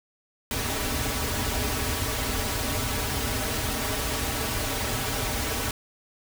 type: noise with comb filter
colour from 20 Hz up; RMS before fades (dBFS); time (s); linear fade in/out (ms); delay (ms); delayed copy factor
pink; -28; 0.51-5.71; 2; 5.7; -0.9
effects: none